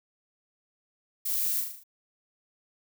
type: noise with echo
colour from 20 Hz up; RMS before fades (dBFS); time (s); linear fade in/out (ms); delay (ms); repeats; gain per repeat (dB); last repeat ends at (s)
violet; -30; 1.25-1.61; 10; 38; 6; -4; 1.838
effects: none